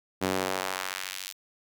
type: tone with high-pass filter sweep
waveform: sawtooth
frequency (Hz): 93.9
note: F#2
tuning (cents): +26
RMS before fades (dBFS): -32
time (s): 0.21-1.33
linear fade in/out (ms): 20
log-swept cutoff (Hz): 240 to 4100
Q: 0.87
effects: none